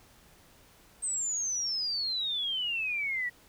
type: exponential sweep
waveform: sine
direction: down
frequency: 8372 to 1909 Hz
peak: -29 dBFS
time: 1.02-3.3 s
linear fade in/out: 20 ms
effects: pink hiss -59 dBFS RMS until 3.48 s